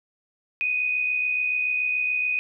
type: tone pair together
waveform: sine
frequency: 2489 / 2556 Hz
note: D#7 / D#7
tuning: 0 / +46 cents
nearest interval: unison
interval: 46 cents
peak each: -22 / -32 dBFS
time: 0.61-2.39 s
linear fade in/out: 0 ms
effects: none